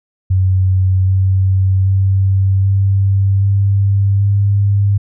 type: tone with pitch steps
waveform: sine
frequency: 93.8 / 95.11 / 96.44 / 97.78 / 99.15 / 100.53 Hz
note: F#2 / F#2 / G2 / G2 / G2 / G2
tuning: +24 / +48 / -28 / -4 / +20 / +44 cents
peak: -9 dBFS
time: 0.3-4.98 s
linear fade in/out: 10 ms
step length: 780 ms
effects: none